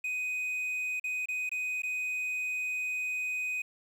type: tone with dropouts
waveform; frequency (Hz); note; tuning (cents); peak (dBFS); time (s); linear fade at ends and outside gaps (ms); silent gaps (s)
triangle; 2500; D#7; +8; -29; 0.04-3.62; 5; 0.998-1.04 / 1.258-1.285 / 1.493-1.515 / 1.821-1.833
effects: 10-bit